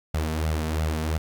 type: tone with flanger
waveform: sawtooth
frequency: 78.5 Hz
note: D#2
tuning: 16 cents sharp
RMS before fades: -26 dBFS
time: 0.14-1.18 s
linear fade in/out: 5 ms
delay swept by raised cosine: 1.4 to 4.6 ms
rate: 2.9 Hz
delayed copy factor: +0.65
effects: 10-bit